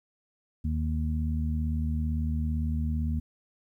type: harmonic tone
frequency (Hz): 77.78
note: D#2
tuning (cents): 0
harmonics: 1 / 2 / 3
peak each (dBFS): -27 / -35 / -33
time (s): 0.64-3.2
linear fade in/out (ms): 10
effects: 11-bit